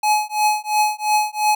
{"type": "tone with tremolo", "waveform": "square", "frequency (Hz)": 847, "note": "G#5", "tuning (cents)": 34, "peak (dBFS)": -13, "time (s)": [0.03, 1.55], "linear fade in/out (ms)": 5, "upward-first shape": "triangle", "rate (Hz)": 2.9, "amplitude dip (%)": 100, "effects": []}